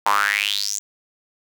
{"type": "tone with high-pass filter sweep", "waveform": "sawtooth", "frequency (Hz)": 101.8, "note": "G#2", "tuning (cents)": -34, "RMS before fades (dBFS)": -21, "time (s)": [0.06, 0.79], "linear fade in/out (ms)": 0, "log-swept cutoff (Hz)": [900, 7300], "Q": 6.8, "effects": []}